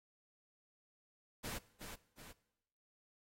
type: noise with echo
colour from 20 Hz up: pink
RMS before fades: -44 dBFS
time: 1.43-1.59 s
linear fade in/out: 20 ms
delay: 370 ms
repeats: 2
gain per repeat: -6 dB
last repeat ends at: 2.33 s
effects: noise-tail reverb RT60 0.9 s tail -20 dB re dry + AAC 48 kbps